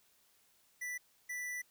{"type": "tone bursts at uneven times", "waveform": "square", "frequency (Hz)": 1975.5, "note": "B6", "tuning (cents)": 0, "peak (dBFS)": -39, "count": 2, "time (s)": [[0.81, 0.98], [1.29, 1.62]], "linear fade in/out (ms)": 10, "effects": ["white hiss -70 dBFS RMS until 1.7 s"]}